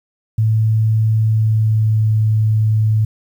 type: tone with pitch glide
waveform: sine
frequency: 110 to 108.74 Hz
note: A2 to A2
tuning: 0 to -20 cents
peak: -11 dBFS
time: 0.38-3.05 s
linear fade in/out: 5 ms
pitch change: -20 cents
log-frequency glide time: 1.18-2.13 s
effects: 8-bit